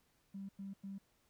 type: tone bursts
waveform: triangle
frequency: 196 Hz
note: G3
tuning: in tune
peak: -39 dBFS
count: 3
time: 0.34-0.984 s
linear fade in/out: 10 ms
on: 150 ms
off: 97 ms
effects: tanh soft clip ceiling -41 dBFS + pink hiss -75 dBFS RMS until 1.29 s